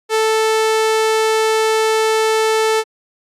sawtooth tone, 440 Hz, A4, in tune, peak -9 dBFS, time 0.09-2.84 s, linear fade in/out 50 ms, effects low-pass 10000 Hz 12 dB/octave + Opus 48 kbps

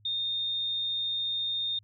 sine tone, 3657 Hz, A#7, 34 cents flat, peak -28 dBFS, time 0.05-1.79 s, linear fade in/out 5 ms, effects added 104 Hz sine -58 dBFS peak until 1.83 s

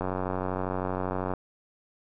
click train, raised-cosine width 1 ms, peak -16 dBFS, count 124, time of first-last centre 0.01-1.337 s, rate 92.7 Hz, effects none

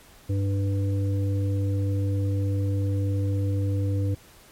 harmonic tone, 98.7 Hz, G2, 12 cents sharp, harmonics 1 / 3 / 5, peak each -22 / -32 / -36 dBFS, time 0.29-4.15 s, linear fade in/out 10 ms, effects pink hiss -52 dBFS RMS until 4.51 s + MP3 64 kbps

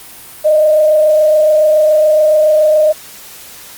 sine tone with frequency modulation, 615 Hz, D#5, 20 cents flat, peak -6 dBFS, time 0.44-2.93 s, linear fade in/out 20 ms, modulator 27.1 Hz, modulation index 0.47, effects white hiss -34 dBFS RMS until 3.77 s + Opus 32 kbps

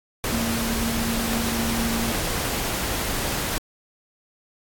sine tone in noise, 229.6 Hz, A#3, 26 cents flat, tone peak -25 dBFS, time 0.32-2.12 s, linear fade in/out 0 ms, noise pink, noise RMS -26 dBFS, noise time 0.24-3.58 s, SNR -2 dB, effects AAC 64 kbps

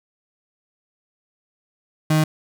35% pulse tone, 155.56 Hz, D#3, in tune, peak -13 dBFS, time 2.1-2.24 s, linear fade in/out 5 ms, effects none

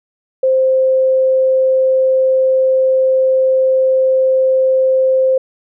sine tone, 523.3 Hz, C5, in tune, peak -9 dBFS, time 0.43-5.38 s, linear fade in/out 5 ms, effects none

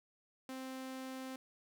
sawtooth tone, 261.6 Hz, C4, in tune, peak -39 dBFS, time 0.49-1.36 s, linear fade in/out 2 ms, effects none

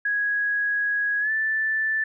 sine tone with pitch glide, 1661.2 to 1760 Hz, G#6 to A6, 0 to 0 cents, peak -21 dBFS, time 0.05-2.04 s, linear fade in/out 5 ms, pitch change +100 cents, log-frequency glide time 1.2-1.31 s, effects none

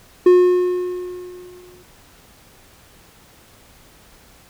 triangle tone with exponential decay, 360 Hz, F#4, 47 cents flat, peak -4 dBFS, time 0.26-1.83 s, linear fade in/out 5 ms, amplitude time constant 340 ms, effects pink hiss -49 dBFS RMS until 4.49 s

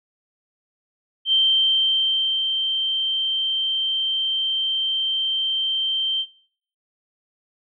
sine tone with ADSR envelope, 3132 Hz, G7, 2 cents flat, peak -14 dBFS, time 1.25-6.26 s, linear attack 75 ms, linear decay 1100 ms, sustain -6 dB, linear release 60 ms, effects noise-tail reverb RT60 0.6 s tail -22 dB re dry

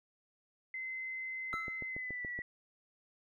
sine tone with pitch glide, 2057 to 1948.3 Hz, C7 to B6, -30 to -24 cents, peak -38 dBFS, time 0.74-2.42 s, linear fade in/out 2 ms, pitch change -94 cents, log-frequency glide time 1.88-2.3 s
triangle tone with exponential decay, 1318.5 Hz, E6, in tune, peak -32 dBFS, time 1.53-1.89 s, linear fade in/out 0 ms, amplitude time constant 77 ms
click train, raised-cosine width 2 ms, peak -32 dBFS, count 7, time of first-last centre 1.54-2.39 s, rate 7.06 Hz
effects none

